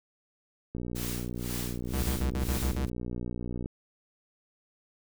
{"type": "click train", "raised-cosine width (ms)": 3, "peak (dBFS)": -23, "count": 177, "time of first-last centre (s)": [0.75, 3.659], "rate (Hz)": 60.5}
{"type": "noise with tremolo", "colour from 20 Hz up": "white", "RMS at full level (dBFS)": -37, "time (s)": [0.95, 2.9], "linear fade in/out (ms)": 10, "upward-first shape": "sine", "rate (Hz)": 2, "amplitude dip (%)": 100}
{"type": "tone bursts", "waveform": "square", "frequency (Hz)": 66.9, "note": "C2", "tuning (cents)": 39, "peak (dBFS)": -28, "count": 7, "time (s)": [1.93, 2.856], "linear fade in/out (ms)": 5, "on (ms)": 98, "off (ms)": 40}
{"effects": []}